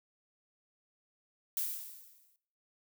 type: noise with exponential decay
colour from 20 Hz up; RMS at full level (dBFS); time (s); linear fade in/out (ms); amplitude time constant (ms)
violet; -32; 1.57-2.36; 1; 170
effects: noise-tail reverb RT60 0.6 s tail -18 dB re dry